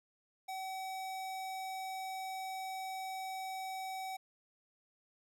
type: tone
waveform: square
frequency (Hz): 760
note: F#5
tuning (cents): +46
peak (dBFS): -40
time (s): 0.48-4.17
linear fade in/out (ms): 10
effects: none